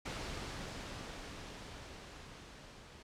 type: noise with level ramp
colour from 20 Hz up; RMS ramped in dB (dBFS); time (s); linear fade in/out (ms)
pink; -41 to -55; 0.05-3.03; 10
effects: low-pass 6000 Hz 12 dB/octave